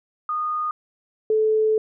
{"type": "tone pair in turn", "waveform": "sine", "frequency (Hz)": [1230, 434.9], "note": ["D#6", "A4"], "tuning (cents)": [-20, -20], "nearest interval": "octave + tritone", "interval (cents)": 1800, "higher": "first", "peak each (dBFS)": [-22, -16], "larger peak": "second", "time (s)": [[0.29, 0.71], [1.3, 1.78]], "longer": "second", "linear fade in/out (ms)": 2, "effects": []}